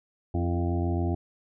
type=harmonic tone with a mistuned harmonic; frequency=87.31 Hz; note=F2; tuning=in tune; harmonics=1 / 2 / 3 / 4 / 5 / 7 / 8 / 9; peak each=-26 / -34 / -33 / -32 / -44 / -43 / -38 / -42 dBFS; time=0.34-1.15 s; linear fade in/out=5 ms; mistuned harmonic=4; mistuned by=-31 cents; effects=none